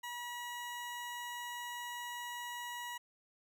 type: tone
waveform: 20% pulse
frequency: 965 Hz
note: B5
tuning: 40 cents flat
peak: -36 dBFS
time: 0.03-2.98 s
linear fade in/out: 10 ms
effects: none